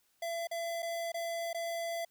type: tone with dropouts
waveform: square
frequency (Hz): 674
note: E5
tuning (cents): +38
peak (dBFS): -35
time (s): 0.22-2.05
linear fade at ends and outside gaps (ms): 5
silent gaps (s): 0.472-0.512 / 0.823-0.827 / 1.12-1.142 / 1.531-1.545
effects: white hiss -73 dBFS RMS until 2.1 s